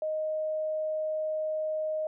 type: tone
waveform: sine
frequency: 622.3 Hz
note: D#5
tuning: in tune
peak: -28 dBFS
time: 0.02-2.07 s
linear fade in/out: 2 ms
effects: none